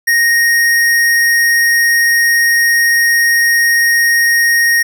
square tone, 1864.7 Hz, A#6, in tune, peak -9 dBFS, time 0.07-4.83 s, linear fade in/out 10 ms, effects none

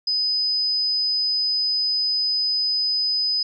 sine tone, 5010 Hz, D#8, 11 cents sharp, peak -19 dBFS, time 0.07-3.43 s, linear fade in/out 5 ms, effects none

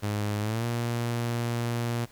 sawtooth tone with pitch glide, 104.2 to 118.32 Hz, G#2 to A#2, +6 to +26 cents, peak -23 dBFS, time 0.02-2.06 s, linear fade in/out 20 ms, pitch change +220 cents, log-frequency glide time 0.4-0.65 s, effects pink hiss -55 dBFS RMS until 2.11 s

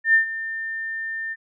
sine tone with ADSR envelope, 1800 Hz, A6, 39 cents sharp, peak -11 dBFS, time 0.04-1.36 s, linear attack 100 ms, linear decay 110 ms, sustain -15 dB, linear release 40 ms, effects none

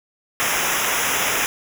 pink noise with comb filter, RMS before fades -21 dBFS, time 0.4-1.46 s, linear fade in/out 0 ms, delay 0.23 ms, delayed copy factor -0.95, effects none

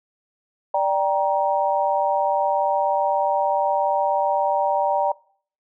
sine chord, G minor, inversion second, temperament just, 588 / 784 / 940.8 Hz, D5 / G5 / Bb5, +2 / 0 / +16 cents, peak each -22 dBFS, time 0.74-5.12 s, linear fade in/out 5 ms, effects noise-tail reverb RT60 0.5 s tail -22 dB re dry

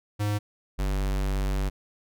square tone pair in turn, 103.83 / 48.51 Hz, G#2 / G1, 0 / -17 cents, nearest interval octave + minor second, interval 1317 cents, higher first, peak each -25 dBFS, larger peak neither, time 0.19-0.39 / 0.78-1.7 s, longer second, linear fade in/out 20 ms, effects none

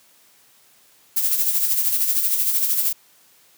violet noise with tremolo, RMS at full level -18 dBFS, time 1.16-2.93 s, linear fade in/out 10 ms, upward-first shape sine, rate 13 Hz, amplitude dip 50%, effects white hiss -55 dBFS RMS until 3.57 s + high-pass 100 Hz 12 dB/octave

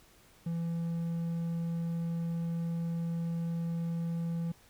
triangle tone, 167.7 Hz, E3, 30 cents sharp, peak -29 dBFS, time 0.46-4.52 s, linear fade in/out 5 ms, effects pink hiss -61 dBFS RMS until 4.69 s

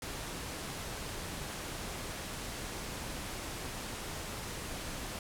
pink low-pass noise, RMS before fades -41 dBFS, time 0.02-5.19 s, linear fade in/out 2 ms, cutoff 12000 Hz, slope 24 dB/octave, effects none

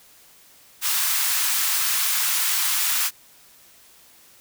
white high-pass noise, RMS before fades -22 dBFS, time 0.81-3.11 s, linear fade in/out 50 ms, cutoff 960 Hz, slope 24 dB/octave, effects white hiss -52 dBFS RMS until 4.4 s

